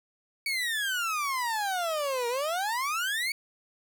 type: exponential two-way sweep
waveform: 30% pulse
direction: down then up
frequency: 2268 to 466.2 to 2268 Hz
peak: -25 dBFS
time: 0.46-3.32 s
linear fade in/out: 2 ms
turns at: 2.28 s
effects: none